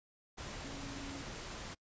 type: tone in noise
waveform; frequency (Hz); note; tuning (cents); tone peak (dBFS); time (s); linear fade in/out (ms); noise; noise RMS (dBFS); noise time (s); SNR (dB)
sine; 277.2; C#4; 0; -46; 0.64-1.23; 20; pink; -45; 0.37-1.75; -4
effects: noise-tail reverb RT60 0.1 s tail -25 dB re dry + resampled to 16000 Hz